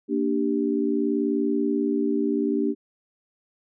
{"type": "chord", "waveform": "sine", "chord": "G minor", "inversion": "first", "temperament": "equal", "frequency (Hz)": [233.1, 293.7, 392], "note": ["Bb3", "D4", "G4"], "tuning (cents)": [0, 0, 0], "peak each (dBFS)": [-26, -24, -26], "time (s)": [0.08, 2.75], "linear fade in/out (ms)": 50, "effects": []}